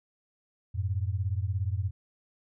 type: beating tone pair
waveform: sine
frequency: 90 / 107 Hz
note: F#2 / A2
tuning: -47 / -48 cents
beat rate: 17 Hz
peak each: -29 / -31 dBFS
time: 0.74-1.91 s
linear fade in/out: 20 ms
effects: none